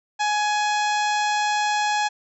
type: harmonic tone with a mistuned harmonic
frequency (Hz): 838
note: G#5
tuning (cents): +15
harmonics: 1 / 2 / 3 / 4 / 5 / 6 / 7 / 8 / 9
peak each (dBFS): -21 / -27 / -31 / -33 / -35 / -37 / -38 / -39 / -40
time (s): 0.19-2.09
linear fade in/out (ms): 20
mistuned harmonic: 6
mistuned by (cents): +23
effects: none